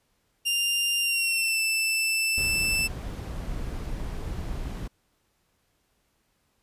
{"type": "tone with pitch glide", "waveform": "sawtooth", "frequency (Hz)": [2794, 2651], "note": ["F7", "E7"], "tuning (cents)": [0, 9], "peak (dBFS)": -20, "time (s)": [0.45, 2.88], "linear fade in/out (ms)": 20, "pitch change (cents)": -91, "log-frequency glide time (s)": [1, 1.61]}
{"type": "noise", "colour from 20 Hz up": "brown", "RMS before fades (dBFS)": -33, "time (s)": [2.37, 4.88], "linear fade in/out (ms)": 10}
{"effects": ["pink hiss -71 dBFS RMS until 6.62 s", "resampled to 32000 Hz"]}